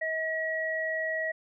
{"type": "tone pair together", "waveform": "sine", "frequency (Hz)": [638, 1914.4], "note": ["D#5", "A#6"], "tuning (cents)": [43, 46], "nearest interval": "octave + perfect fifth", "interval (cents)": 1903, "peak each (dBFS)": [-32, -30], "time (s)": [0.01, 1.32], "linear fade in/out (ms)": 10, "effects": []}